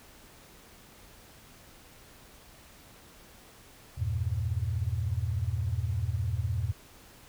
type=chord; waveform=sine; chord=E diminished; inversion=none; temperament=just; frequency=82.41 / 98.89 / 118.67 Hz; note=E2 / G2 / Bb2; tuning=0 / +16 / +31 cents; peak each=-32 dBFS; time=3.97-6.73 s; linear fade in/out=20 ms; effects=pink hiss -54 dBFS RMS until 7.28 s